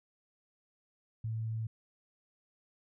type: tone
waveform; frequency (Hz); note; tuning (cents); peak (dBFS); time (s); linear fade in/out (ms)
sine; 111.6; A2; +25; -33; 1.24-1.67; 5
effects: none